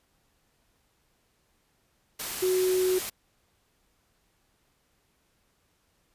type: tone in noise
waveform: sine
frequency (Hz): 370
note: F#4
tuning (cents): 0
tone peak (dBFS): -22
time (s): 2.42-2.99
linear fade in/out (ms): 10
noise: white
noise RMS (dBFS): -34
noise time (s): 2.19-3.1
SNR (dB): +9
effects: pink hiss -70 dBFS RMS until 6.14 s + resampled to 32000 Hz